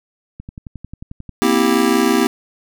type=click train; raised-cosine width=5 ms; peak=-19 dBFS; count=11; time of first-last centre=0.4-1.293 s; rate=11.2 Hz
type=chord; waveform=square; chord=C dominant seventh; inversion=third; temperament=just; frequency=235.5 / 261.6 / 327 / 392.4 Hz; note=Bb3 / C4 / E4 / G4; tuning=+18 / 0 / -14 / +2 cents; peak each=-19 dBFS; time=1.42-2.27 s; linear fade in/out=0 ms
effects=none